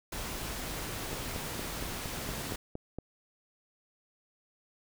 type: noise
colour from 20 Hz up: pink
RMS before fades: -38 dBFS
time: 0.12-2.56 s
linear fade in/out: 5 ms
type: click train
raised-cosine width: 2 ms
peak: -24 dBFS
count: 9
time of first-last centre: 1.13-2.986 s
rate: 4.31 Hz
effects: none